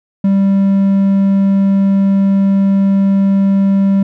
triangle tone, 196 Hz, G3, in tune, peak -6 dBFS, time 0.24-4.03 s, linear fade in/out 5 ms, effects none

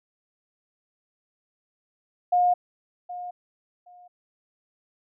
sine tone with echo, 715 Hz, F5, 41 cents sharp, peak -17 dBFS, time 2.32-2.54 s, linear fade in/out 10 ms, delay 770 ms, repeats 2, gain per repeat -15 dB, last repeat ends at 4.08 s, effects none

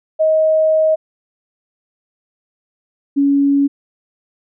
sine tone pair in turn, 630 / 280.6 Hz, D#5 / C#4, +21 / +21 cents, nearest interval octave + major second, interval 1400 cents, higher first, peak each -10 dBFS, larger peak neither, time 0.19-0.96 / 3.16-3.68 s, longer first, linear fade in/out 20 ms, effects none

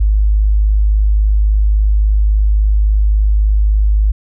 sine tone, 51.8 Hz, G#1, 4 cents flat, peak -8 dBFS, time 0-4.12 s, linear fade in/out 10 ms, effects none

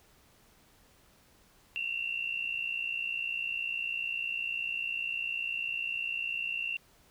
sine tone pair together, 2700 / 2760 Hz, E7 / F7, +41 / -21 cents, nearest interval unison, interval 38 cents, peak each -35 / -34 dBFS, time 1.76-6.77 s, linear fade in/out 0 ms, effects pink hiss -63 dBFS RMS until 7.1 s

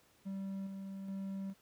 triangle tone with tremolo, 194.2 Hz, G3, 16 cents flat, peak -36 dBFS, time 0.25-1.54 s, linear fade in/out 20 ms, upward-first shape square, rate 1.2 Hz, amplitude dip 35%, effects pink hiss -68 dBFS RMS until 1.61 s + high-pass 80 Hz 12 dB/octave

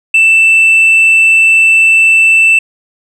triangle tone with tanh clipping, 2658 Hz, E7, 14 cents sharp, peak -4 dBFS, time 0.14-2.59 s, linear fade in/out 5 ms, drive 6 dB, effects none

